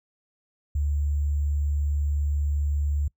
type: tone with sample-and-hold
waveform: sine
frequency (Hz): 72.7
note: D2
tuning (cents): -17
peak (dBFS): -22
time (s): 0.75-3.08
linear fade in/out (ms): 5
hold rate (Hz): 7350
effects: noise-tail reverb RT60 0.1 s tail -24 dB re dry